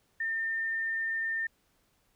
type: tone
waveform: sine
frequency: 1807 Hz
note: A6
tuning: 46 cents sharp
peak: -29 dBFS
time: 0.2-1.47 s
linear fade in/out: 5 ms
effects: pink hiss -71 dBFS RMS until 2.15 s